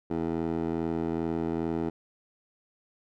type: tone with band-pass filter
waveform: 15% pulse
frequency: 82.41 Hz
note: E2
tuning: in tune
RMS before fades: -30 dBFS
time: 0.1-1.9 s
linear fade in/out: 10 ms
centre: 410 Hz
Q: 1.6
effects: none